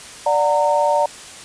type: chord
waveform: sine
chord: D augmented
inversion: none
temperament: just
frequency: 587.3 / 734.2 / 917.7 Hz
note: D5 / F#5 / A#5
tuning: 0 / -14 / -27 cents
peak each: -17 / -22 / -17 dBFS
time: 0.26-1.06 s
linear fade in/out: 5 ms
effects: white hiss -37 dBFS RMS until 1.44 s + resampled to 22050 Hz